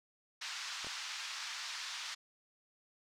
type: band-pass noise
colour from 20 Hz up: white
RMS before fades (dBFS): -43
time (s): 0.41-2.15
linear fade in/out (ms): 10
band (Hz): 1000 to 5700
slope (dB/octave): 24
type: clicks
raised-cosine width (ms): 1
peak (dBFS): -34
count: 2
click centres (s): 0.846 / 0.869
effects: none